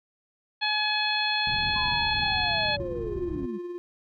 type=harmonic tone; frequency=848 Hz; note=G#5; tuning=36 cents sharp; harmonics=1 / 2 / 3 / 4 / 5; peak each=-30 / -30 / -30 / -30 / -30 dBFS; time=0.61-2.77 s; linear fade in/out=20 ms
type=low-pass noise; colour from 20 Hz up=white; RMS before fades=-37 dBFS; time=1.47-3.46 s; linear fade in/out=2 ms; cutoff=130 Hz; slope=12 dB/octave
type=linear sweep; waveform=sine; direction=down; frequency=1046.5 to 192.3 Hz; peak=-32 dBFS; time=1.75-3.59 s; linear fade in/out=20 ms
type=tone with tremolo; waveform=triangle; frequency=351.9 Hz; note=F4; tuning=13 cents sharp; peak=-29 dBFS; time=2.8-3.78 s; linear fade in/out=0 ms; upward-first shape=sine; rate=19 Hz; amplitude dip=40%
effects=none